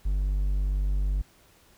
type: tone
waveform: triangle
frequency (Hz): 48.9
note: G1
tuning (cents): -4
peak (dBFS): -21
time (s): 0.05-1.22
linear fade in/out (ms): 10
effects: pink hiss -59 dBFS RMS until 1.77 s